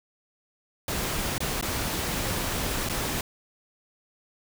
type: noise with dropouts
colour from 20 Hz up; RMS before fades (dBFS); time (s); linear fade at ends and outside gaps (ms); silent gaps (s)
pink; -29; 0.88-3.21; 2; 1.381-1.404 / 1.612-1.625 / 2.889-2.896
effects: none